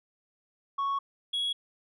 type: tone pair in turn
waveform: sine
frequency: 1108.7 / 3335 Hz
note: C#6 / G#7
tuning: 0 / +7 cents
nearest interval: octave + perfect fifth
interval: 1907 cents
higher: second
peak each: -24 / -25 dBFS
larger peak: first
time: 0.78-0.99 / 1.33-1.53 s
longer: first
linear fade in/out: 10 ms
effects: tanh soft clip ceiling -26 dBFS